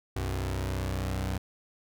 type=tone pair together; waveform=sawtooth; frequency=63.34 / 94.9 Hz; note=B1 / F#2; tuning=+44 / +44 cents; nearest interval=perfect fifth; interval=700 cents; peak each=-28 dBFS; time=0.16-1.38 s; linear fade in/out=5 ms; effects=none